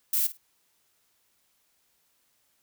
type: noise with echo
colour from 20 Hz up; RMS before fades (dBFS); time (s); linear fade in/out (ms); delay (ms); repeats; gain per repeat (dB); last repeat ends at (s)
violet; -25; 0.13-0.27; 5; 52; 2; -15; 0.374
effects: white hiss -70 dBFS RMS until 2.62 s